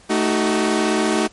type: chord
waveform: sawtooth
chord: D# diminished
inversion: second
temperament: equal with one note detuned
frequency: 220 / 311.1 / 376.7 Hz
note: A3 / D#4 / F#4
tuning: 0 / 0 / +31 cents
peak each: -17 dBFS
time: 0.09-1.28 s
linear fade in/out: 20 ms
effects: pink hiss -49 dBFS RMS until 1.32 s + MP3 48 kbps